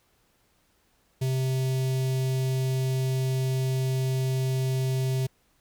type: tone with notch filter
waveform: square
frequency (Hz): 130.81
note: C3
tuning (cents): 0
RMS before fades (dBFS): -26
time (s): 1.21-5.27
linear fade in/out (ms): 10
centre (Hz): 1300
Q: 0.58
effects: pink hiss -67 dBFS RMS until 5.6 s